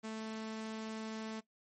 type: tone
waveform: sawtooth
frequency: 220 Hz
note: A3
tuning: in tune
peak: -36 dBFS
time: 0.03-1.41 s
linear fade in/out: 20 ms
effects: noise-tail reverb RT60 0.1 s tail -18 dB re dry + MP3 32 kbps